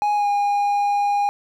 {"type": "tone with pitch glide", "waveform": "triangle", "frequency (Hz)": [830.6, 814.4], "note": ["G#5", "G#5"], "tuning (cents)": [0, -34], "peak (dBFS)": -15, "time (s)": [0.02, 1.29], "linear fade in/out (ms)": 0, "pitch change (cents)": -34, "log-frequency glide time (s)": [0.15, 0.28], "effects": []}